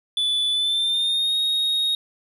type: tone with pitch glide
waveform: triangle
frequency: 3474 to 3745 Hz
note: A7 to A#7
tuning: -23 to +7 cents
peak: -18 dBFS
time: 0.17-1.95 s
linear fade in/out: 2 ms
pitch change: +130 cents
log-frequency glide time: 0.51-1.37 s
effects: none